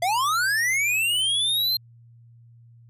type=linear sweep; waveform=square; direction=up; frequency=664 to 4186 Hz; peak=-21 dBFS; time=0.02-1.77 s; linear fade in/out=5 ms; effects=added 117 Hz sine -48 dBFS peak until 2.89 s + resampled to 32000 Hz